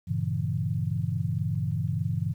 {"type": "chord", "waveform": "sine", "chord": "G diminished seventh", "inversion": "none", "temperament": "equal with one note detuned", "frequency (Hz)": [98, 116.54, 140.2, 164.81], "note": ["G2", "Bb2", "Db3", "Fb3"], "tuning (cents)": [0, 0, 20, 0], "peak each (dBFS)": -31, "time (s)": [0.07, 2.34], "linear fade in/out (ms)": 20, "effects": ["10-bit"]}